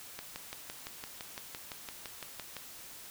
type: click train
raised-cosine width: 0.2 ms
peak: -23 dBFS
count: 15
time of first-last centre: 0.19-2.567 s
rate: 5.89 Hz
effects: white hiss -49 dBFS RMS until 3.1 s